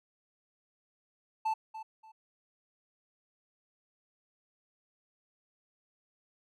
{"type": "tone with echo", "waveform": "triangle", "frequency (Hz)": 880, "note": "A5", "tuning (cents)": 0, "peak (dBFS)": -26, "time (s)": [1.45, 1.54], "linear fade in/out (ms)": 10, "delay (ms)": 290, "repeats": 2, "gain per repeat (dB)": -12, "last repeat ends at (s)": 2.12, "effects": []}